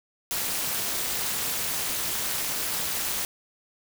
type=noise with amplitude modulation; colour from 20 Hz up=white; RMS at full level=-25 dBFS; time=0.31-3.25 s; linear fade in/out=0 ms; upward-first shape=sine; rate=299 Hz; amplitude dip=85%; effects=none